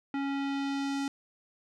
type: tone with low-pass filter sweep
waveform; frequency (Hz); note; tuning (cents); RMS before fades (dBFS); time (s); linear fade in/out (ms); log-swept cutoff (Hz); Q
square; 277.2; C#4; 0; -32; 0.14-1.08; 2; 2200 to 7200; 1.1
effects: none